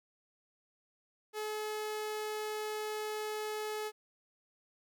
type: tone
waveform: sawtooth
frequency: 427.4 Hz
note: G#4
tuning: 50 cents sharp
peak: -32 dBFS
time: 1.33-3.92 s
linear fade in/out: 50 ms
effects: none